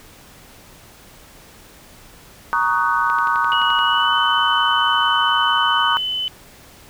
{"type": "chord", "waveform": "sine", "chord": "D# minor seventh", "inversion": "second", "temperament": "just", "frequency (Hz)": [933.4, 1120.1, 1244.5, 1493.4], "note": ["A#5", "C#6", "D#6", "F#6"], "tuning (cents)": [2, 18, 0, 16], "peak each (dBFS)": -21, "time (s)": [2.53, 5.97], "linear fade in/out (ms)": 0}
{"type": "click train", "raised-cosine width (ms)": 0.3, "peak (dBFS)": -17, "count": 9, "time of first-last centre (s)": [3.1, 3.79], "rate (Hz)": 11.6}
{"type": "tone with pitch glide", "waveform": "sine", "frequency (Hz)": [2913, 3021], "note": ["F#7", "F#7"], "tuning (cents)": [-28, 35], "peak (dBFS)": -20, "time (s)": [3.52, 6.28], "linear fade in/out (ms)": 0, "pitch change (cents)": 63, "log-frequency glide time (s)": [3.85, 4.16]}
{"effects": ["pink hiss -45 dBFS RMS until 6.89 s"]}